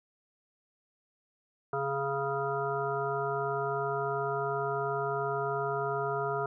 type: harmonic tone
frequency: 138.59 Hz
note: C#3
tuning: in tune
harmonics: 1 / 3 / 5 / 7 / 9 / 10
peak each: -39 / -33 / -35 / -38 / -37 / -39 dBFS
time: 1.73-6.46 s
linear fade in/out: 2 ms
effects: none